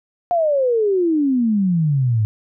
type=exponential sweep; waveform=sine; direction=down; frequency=716 to 104.4 Hz; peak=-14 dBFS; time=0.31-2.25 s; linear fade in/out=0 ms; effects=none